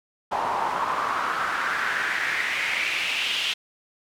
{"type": "noise with band-pass filter sweep", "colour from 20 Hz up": "pink", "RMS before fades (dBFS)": -26, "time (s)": [0.31, 3.54], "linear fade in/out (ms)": 10, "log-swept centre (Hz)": [840, 3100], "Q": 3.8, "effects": []}